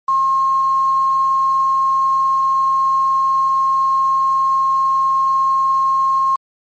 sine tone with quantisation, 1072 Hz, C6, 42 cents sharp, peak -12 dBFS, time 0.08-6.36 s, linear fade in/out 5 ms, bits 6, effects MP3 32 kbps

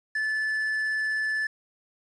triangle tone, 1741 Hz, A6, 19 cents flat, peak -23 dBFS, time 0.15-1.47 s, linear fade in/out 5 ms, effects resampled to 22050 Hz + 9-bit

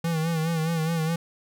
square tone with vibrato, 162.8 Hz, E3, 21 cents flat, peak -24 dBFS, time 0.04-1.16 s, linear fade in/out 5 ms, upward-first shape sine, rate 4.8 Hz, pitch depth 61 cents each way, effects none

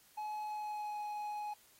triangle tone with pitch glide, 849 to 837.3 Hz, G#5 to G#5, +38 to +14 cents, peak -36 dBFS, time 0.17-1.54 s, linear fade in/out 10 ms, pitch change -24 cents, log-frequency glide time 0.43-0.99 s, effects white hiss -65 dBFS RMS until 1.79 s + AAC 48 kbps

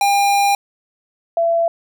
square / sine tone pair in turn, 803 / 672.1 Hz, G5 / E5, +41 / +33 cents, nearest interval minor third, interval 308 cents, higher first, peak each -13 dBFS, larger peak neither, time 0.01-0.55 / 1.37-1.68 s, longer first, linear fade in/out 2 ms, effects none

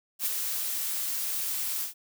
blue noise with ADSR envelope, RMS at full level -27 dBFS, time 0.19-1.94 s, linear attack 67 ms, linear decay 24 ms, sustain -4 dB, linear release 120 ms, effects none

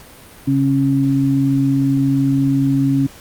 sine tone pair together, 136.8 / 273.8 Hz, C#3 / C#4, -23 / -21 cents, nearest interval octave, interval 1202 cents, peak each -17 / -14 dBFS, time 0.47-3.07 s, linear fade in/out 10 ms, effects pink hiss -41 dBFS RMS until 3.2 s + Opus 48 kbps

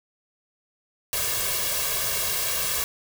white noise with comb filter, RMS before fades -26 dBFS, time 1.13-2.84 s, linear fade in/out 0 ms, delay 1.8 ms, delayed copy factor +0.8, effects none

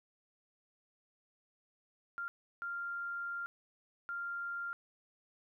sine tone bursts at uneven times, 1393 Hz, F6, 5 cents flat, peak -37 dBFS, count 3, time 2.18-2.28 / 2.62-3.46 / 4.09-4.73 s, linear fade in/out 0 ms, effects 13-bit

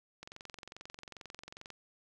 click train, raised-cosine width 0.2 ms, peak -29 dBFS, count 34, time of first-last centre 0.23-1.703 s, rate 22.4 Hz, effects none

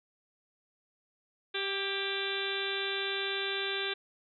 harmonic tone with a mistuned harmonic, 392 Hz, G4, in tune, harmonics 1 / 2 / 3 / 4 / 5 / 6 / 7 / 8 / 9 / 10, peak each -37 / -46 / -45 / -38 / -45 / -40 / -43 / -43 / -37 / -41 dBFS, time 1.54-3.94 s, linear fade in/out 10 ms, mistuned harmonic 4, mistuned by +28 cents, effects none

